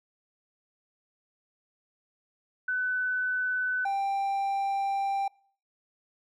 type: tone pair in turn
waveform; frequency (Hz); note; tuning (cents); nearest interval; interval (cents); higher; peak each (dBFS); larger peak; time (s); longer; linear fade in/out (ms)
sine / triangle; 1503 / 788.9; F#6 / G5; +27 / +11; major seventh; 1116; first; -26 / -24; second; 2.68-3.85 / 3.85-5.28; second; 5
effects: noise-tail reverb RT60 0.5 s tail -24 dB re dry